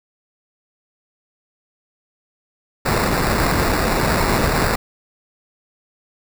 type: noise with sample-and-hold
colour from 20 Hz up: pink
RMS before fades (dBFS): -18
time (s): 2.85-4.76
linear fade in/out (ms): 10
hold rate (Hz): 3150
effects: none